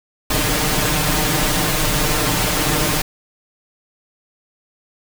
pink noise with comb filter, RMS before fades -18 dBFS, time 0.3-3.02 s, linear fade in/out 5 ms, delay 6.6 ms, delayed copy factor +0.9, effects none

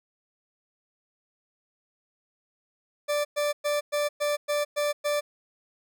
40% pulse tone bursts, 587.3 Hz, D5, in tune, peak -23 dBFS, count 8, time 3.08-5.21 s, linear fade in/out 20 ms, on 170 ms, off 110 ms, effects none

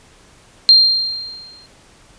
sine tone with exponential decay, 4186 Hz, C8, in tune, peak -3 dBFS, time 0.69-1.66 s, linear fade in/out 0 ms, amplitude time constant 210 ms, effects pink hiss -48 dBFS RMS until 2.18 s + resampled to 22050 Hz

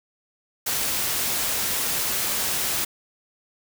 white noise, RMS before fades -25 dBFS, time 0.66-2.85 s, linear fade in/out 10 ms, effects none

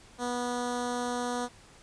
10% pulse tone with notch filter, 244.4 Hz, B3, 18 cents flat, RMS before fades -32 dBFS, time 0.18-1.49 s, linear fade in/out 50 ms, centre 2400 Hz, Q 0.87, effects pink hiss -55 dBFS RMS until 1.82 s + resampled to 22050 Hz

